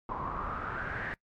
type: noise with low-pass filter sweep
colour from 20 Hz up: pink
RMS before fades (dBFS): -36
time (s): 0.09-1.14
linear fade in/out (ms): 0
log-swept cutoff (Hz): 1000 to 1800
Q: 6.8
effects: noise-tail reverb RT60 0.1 s tail -22 dB re dry + MP3 96 kbps